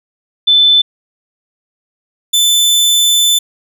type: tone pair in turn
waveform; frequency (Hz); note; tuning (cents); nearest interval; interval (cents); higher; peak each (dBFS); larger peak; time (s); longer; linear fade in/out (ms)
sine / sawtooth; 3520 / 3520; A7 / A7; 0 / 0; unison; 0; neither; -5; neither; 0.47-0.82 / 2.33-3.39; second; 10
effects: none